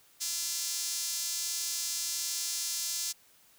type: tone with high-pass filter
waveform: sawtooth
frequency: 341.4 Hz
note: F4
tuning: 39 cents flat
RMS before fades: -34 dBFS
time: 0.2-3.13 s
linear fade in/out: 20 ms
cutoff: 5700 Hz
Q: 1.7
effects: white hiss -62 dBFS RMS until 3.58 s